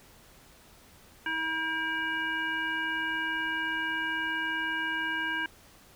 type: harmonic tone with a mistuned harmonic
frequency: 320.3 Hz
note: E4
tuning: 50 cents flat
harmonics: 1 / 3 / 5 / 7 / 9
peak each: -40 / -37 / -30 / -40 / -39 dBFS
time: 1.26-5.46 s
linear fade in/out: 2 ms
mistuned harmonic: 7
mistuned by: +61 cents
effects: pink hiss -56 dBFS RMS until 5.95 s